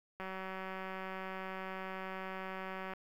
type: click train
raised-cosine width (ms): 0.5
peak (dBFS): -28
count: 518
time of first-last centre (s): 0.2-2.935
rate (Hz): 189
effects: 10-bit